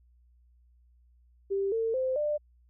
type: tone with pitch steps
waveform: sine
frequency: 393.2 / 451.7 / 518.8 / 596 Hz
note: G4 / A4 / C5 / D5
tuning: +5 / +45 / -15 / +25 cents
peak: -26 dBFS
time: 1.5-2.38 s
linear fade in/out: 20 ms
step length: 220 ms
effects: added 60 Hz sine -59 dBFS peak until 2.69 s